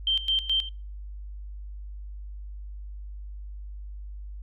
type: tone with tremolo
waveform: sine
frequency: 3136 Hz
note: G7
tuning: in tune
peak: -21 dBFS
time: 0.07-0.69 s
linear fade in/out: 2 ms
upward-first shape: square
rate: 4.7 Hz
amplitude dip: 80%
effects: noise-tail reverb RT60 0.4 s tail -26 dB re dry + added 50 Hz sine -36 dBFS peak until 4.42 s